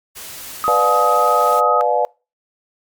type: noise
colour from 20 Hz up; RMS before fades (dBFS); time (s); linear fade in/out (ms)
white; -33; 0.15-1.61; 20
type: tone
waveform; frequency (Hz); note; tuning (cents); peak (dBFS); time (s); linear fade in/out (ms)
sine; 1260; D#6; +21; -15; 0.64-1.81; 0
type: chord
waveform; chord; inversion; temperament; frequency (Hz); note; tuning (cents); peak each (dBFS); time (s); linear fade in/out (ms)
sine; B diminished seventh; none; just; 493.9 / 592.7 / 711.2 / 853.4; B4 / D5 / F5 / Ab5; 0 / +16 / +31 / +47; -19 / -19 / -19 / -19; 0.68-2.05; 0
effects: noise-tail reverb RT60 0.3 s tail -25 dB re dry + MP3 96 kbps